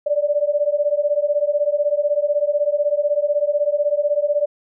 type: beating tone pair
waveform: sine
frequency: 578 / 594 Hz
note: D5 / D5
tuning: -28 / +20 cents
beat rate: 16 Hz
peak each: -19 dBFS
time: 0.06-4.46 s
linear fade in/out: 10 ms
effects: none